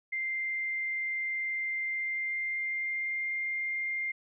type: tone with pitch glide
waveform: sine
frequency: 2093 to 2109 Hz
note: C7 to C7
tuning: 0 to +13 cents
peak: -30 dBFS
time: 0.12-4.12 s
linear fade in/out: 10 ms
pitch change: +13 cents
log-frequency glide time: 1.81-3.29 s
effects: none